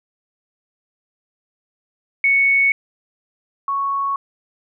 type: tone pair in turn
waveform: sine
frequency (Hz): 2217 / 1108.5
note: C#7 / C#6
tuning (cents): 0 / 0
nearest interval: octave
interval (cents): 1200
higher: first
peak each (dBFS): -12 / -18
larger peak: first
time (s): 2.24-2.72 / 3.68-4.16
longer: neither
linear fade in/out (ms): 2
effects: none